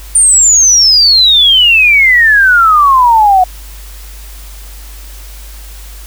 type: exponential sweep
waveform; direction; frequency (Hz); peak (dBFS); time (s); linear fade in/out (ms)
sine; down; 9170 to 723; -3; 0.15-3.44; 5
effects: added 50 Hz sine -27 dBFS peak until 6.06 s + white hiss -35 dBFS RMS until 6.06 s